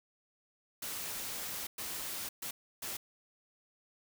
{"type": "noise bursts at uneven times", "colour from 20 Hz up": "white", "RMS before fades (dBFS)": -40, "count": 4, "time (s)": [[0.82, 1.67], [1.78, 2.29], [2.42, 2.51], [2.82, 2.97]], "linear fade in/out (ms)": 5, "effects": []}